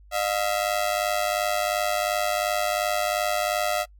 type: ring-modulated tone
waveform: sawtooth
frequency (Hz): 660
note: E5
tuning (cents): +2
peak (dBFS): -16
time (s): 0.11-3.86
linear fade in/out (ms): 50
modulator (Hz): 51.4
effects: noise-tail reverb RT60 0.1 s tail -25 dB re dry + added 50 Hz sine -48 dBFS peak until 3.99 s